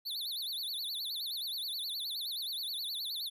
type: tone with vibrato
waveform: square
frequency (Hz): 3951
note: B7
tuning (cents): 0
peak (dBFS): -36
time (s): 0.05-3.3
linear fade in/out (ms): 20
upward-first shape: sine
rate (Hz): 9.5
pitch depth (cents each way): 240
effects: none